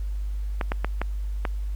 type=clicks; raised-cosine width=0.5 ms; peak=-11 dBFS; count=5; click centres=0.612 / 0.719 / 0.846 / 1.016 / 1.452 s; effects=added 50 Hz sine -26 dBFS peak until 1.75 s + pink hiss -56 dBFS RMS until 1.75 s